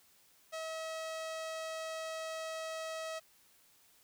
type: tone with low-pass filter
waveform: sawtooth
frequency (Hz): 642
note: E5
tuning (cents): -46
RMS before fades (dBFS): -41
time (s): 0.52-3.2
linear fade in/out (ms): 20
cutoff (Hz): 8000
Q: 1
effects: white hiss -66 dBFS RMS until 4.03 s